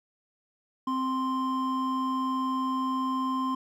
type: tone pair together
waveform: triangle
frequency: 261.6 / 1046.5 Hz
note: C4 / C6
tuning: 0 / 0 cents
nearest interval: 2 octaves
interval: 2400 cents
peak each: -27 dBFS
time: 0.87-3.55 s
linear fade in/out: 5 ms
effects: none